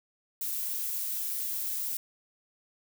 violet noise, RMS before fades -33 dBFS, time 0.41-1.97 s, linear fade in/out 2 ms, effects none

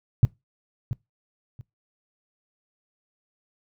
sine tone with echo, 122.6 Hz, B2, 12 cents flat, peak -10 dBFS, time 0.23-0.25 s, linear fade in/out 0 ms, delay 680 ms, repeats 2, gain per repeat -13 dB, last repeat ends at 1.61 s, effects noise-tail reverb RT60 0.2 s tail -23 dB re dry

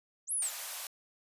sine linear two-way sweep, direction up then down, 5640 to 11320 to 6770 Hz, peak -30 dBFS, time 0.27-0.51 s, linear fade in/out 50 ms, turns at 0.32 s
white high-pass noise, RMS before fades -40 dBFS, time 0.42-0.87 s, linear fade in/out 2 ms, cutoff 550 Hz, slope 48 dB/octave
effects resampled to 32000 Hz

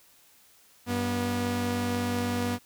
sawtooth tone pair together, 96.13 / 242.4 Hz, G2 / B3, -33 / -32 cents, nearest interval octave + major third, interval 1601 cents, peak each -28 / -24 dBFS, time 0.86-2.59 s, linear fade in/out 50 ms, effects white hiss -59 dBFS RMS until 2.65 s

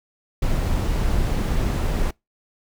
brown noise, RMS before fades -21 dBFS, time 0.42-2.11 s, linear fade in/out 5 ms, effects noise-tail reverb RT60 0.2 s tail -25 dB re dry

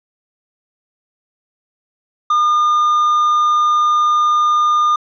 triangle tone, 1212 Hz, D#6, 46 cents flat, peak -9 dBFS, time 2.3-4.96 s, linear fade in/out 5 ms, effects resampled to 16000 Hz

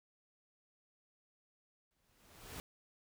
pink noise with exponential growth, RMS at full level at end -45 dBFS, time 1.91-2.6 s, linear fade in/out 0 ms, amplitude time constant 150 ms, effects none

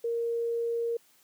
sine tone, 466.2 Hz, A#4, in tune, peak -27 dBFS, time 0.04-0.97 s, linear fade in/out 5 ms, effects white hiss -63 dBFS RMS until 1.23 s + high-pass 150 Hz 12 dB/octave

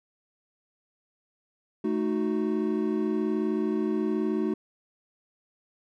triangle chord, D# diminished, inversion second, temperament equal with one note detuned, 217.5 / 311.1 / 370 Hz, A3 / D#4 / F#4, -20 / 0 / 0 cents, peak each -27 dBFS, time 1.84-4.54 s, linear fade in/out 5 ms, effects none

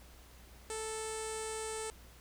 sawtooth tone with low-pass filter, 439.8 Hz, A4, 1 cent flat, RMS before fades -40 dBFS, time 0.7-1.9 s, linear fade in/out 0 ms, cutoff 8500 Hz, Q 6.9, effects added 60 Hz sine -56 dBFS peak until 2.2 s + pink hiss -59 dBFS RMS until 2.2 s

